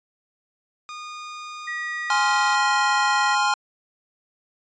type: tone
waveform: sawtooth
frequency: 1225 Hz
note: D#6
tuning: 27 cents flat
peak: -30 dBFS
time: 0.89-2.55 s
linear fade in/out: 0 ms
type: tone with pitch glide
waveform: sine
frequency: 1922 to 1908.7 Hz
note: B6 to A#6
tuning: -48 to +40 cents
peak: -27 dBFS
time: 1.67-3.35 s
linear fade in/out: 10 ms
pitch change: -12 cents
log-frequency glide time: 2.28-2.79 s
type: chord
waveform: square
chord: F minor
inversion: first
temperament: equal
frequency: 830.6 / 1046.5 / 1396.9 Hz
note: Ab5 / C6 / F6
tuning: 0 / 0 / 0 cents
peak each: -23 / -24 / -24 dBFS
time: 2.1-3.54 s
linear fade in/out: 2 ms
effects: resampled to 16000 Hz